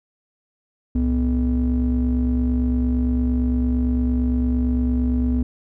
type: ring-modulated tone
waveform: triangle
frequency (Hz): 90.7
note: F#2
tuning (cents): -34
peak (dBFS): -12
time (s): 0.95-5.43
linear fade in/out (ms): 5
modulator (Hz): 157
effects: none